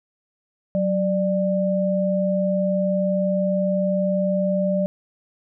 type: tone pair together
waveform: sine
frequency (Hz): 187.1 / 593.5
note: F#3 / D5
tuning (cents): +20 / +18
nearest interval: octave + minor sixth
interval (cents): 1998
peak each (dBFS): -21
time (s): 0.75-4.86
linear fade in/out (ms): 0
effects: none